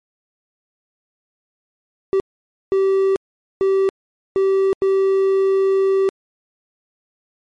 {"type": "tone bursts at uneven times", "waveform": "triangle", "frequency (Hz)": 386.8, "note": "G4", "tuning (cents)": -23, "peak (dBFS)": -11, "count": 5, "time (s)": [[2.13, 2.2], [2.72, 3.16], [3.61, 3.89], [4.36, 4.73], [4.82, 6.09]], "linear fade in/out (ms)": 0, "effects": ["MP3 48 kbps"]}